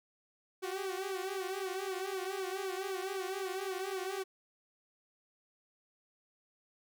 sawtooth tone with flanger, 380.9 Hz, G4, 50 cents flat, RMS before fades -38 dBFS, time 0.62-4.24 s, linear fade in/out 20 ms, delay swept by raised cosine 1 to 6.3 ms, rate 3.9 Hz, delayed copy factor -0.9, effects none

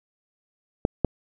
clicks, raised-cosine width 2 ms, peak -6 dBFS, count 2, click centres 0.851 / 1.047 s, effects none

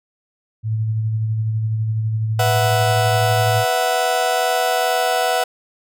sine tone with tremolo, 110 Hz, A2, in tune, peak -16 dBFS, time 0.63-3.65 s, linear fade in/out 50 ms, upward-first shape sine, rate 12 Hz, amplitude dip 30%
35% pulse chord, B suspended fourth, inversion none, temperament just, 493.9 / 658.5 / 740.8 Hz, B4 / E5 / F#5, 0 / -2 / +2 cents, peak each -21 / -20 / -17 dBFS, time 2.39-5.44 s, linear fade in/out 5 ms
effects none

